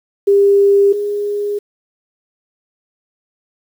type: tone pair in turn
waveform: sine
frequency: 400.1 / 410.9 Hz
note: G4 / G#4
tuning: +35 / -18 cents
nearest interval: unison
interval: 47 cents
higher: second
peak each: -7 / -16 dBFS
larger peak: first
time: 0.27-0.93 / 0.93-1.59 s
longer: neither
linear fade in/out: 10 ms
effects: 7-bit